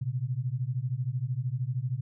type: beating tone pair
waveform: sine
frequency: 120 / 133 Hz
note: B2 / C3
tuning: -49 / +29 cents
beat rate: 13 Hz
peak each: -31 dBFS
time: 0.01-2.01 s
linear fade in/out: 10 ms
effects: none